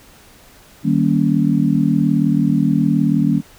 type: chord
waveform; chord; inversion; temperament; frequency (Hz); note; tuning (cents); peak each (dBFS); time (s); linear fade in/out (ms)
sine; Eb dominant seventh; none; just; 155.56 / 194.45 / 233.3 / 280; Eb3 / G3 / Bb3 / Db4; 0 / -14 / +2 / +18; -18; 0.83-3.42; 50
effects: pink hiss -46 dBFS RMS until 3.58 s